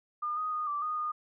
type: tone with pitch steps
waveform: sine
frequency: 1210 / 1247 / 1231 / 1168 / 1234 / 1224 Hz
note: D#6 / D#6 / D#6 / D6 / D#6 / D#6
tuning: -49 / +3 / -19 / -10 / -15 / -29 cents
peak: -30 dBFS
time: 0.22-1.12 s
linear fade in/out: 10 ms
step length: 150 ms
effects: none